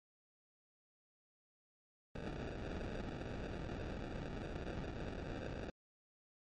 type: noise with sample-and-hold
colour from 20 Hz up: pink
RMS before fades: -44 dBFS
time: 2.15-5.7 s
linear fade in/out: 5 ms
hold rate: 1050 Hz
effects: low-pass 4000 Hz 12 dB/octave + MP3 48 kbps